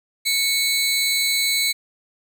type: tone pair together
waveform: sawtooth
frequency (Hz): 2211 / 4011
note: C#7 / B7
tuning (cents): -5 / +26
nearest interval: minor seventh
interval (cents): 1031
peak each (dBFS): -18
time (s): 0.25-1.73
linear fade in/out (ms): 20
effects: none